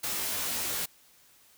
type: noise with comb filter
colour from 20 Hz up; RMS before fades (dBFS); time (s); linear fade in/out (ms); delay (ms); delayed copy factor
white; -32; 0.03-0.86; 10; 17; +0.95
effects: white hiss -60 dBFS RMS until 1.57 s